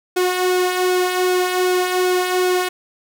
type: tone with flanger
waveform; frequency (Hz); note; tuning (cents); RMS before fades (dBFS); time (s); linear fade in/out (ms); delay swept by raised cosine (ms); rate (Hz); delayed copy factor
sawtooth; 364.7; F#4; -25; -18; 0.16-2.69; 10; 1 to 2.6; 2.6; -0.5
effects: none